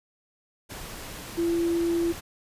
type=tone in noise; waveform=sine; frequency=338.8 Hz; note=E4; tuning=48 cents sharp; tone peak=-22 dBFS; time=1.37-2.13 s; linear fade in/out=20 ms; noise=pink; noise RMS=-39 dBFS; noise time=0.69-2.21 s; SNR=+14 dB; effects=resampled to 32000 Hz